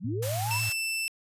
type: linear sweep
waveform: sine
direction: up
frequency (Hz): 152 to 1046.5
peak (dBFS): -31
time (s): 0-0.61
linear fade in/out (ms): 50
type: tone with vibrato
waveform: sine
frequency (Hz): 110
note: A2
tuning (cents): 0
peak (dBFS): -30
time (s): 0.04-0.7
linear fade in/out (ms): 10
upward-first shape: triangle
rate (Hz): 7.3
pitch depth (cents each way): 89
type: high-pass noise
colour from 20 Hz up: white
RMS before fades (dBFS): -36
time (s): 0.22-0.73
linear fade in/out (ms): 10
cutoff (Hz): 580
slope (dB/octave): 48
type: tone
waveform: sawtooth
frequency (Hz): 2660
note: E7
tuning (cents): +15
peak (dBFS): -25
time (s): 0.51-1.08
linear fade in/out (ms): 0
effects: resampled to 32000 Hz